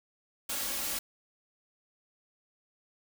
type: noise with comb filter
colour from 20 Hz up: white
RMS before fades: -34 dBFS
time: 0.49-0.99 s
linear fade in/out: 5 ms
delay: 3.6 ms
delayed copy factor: +0.7
effects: none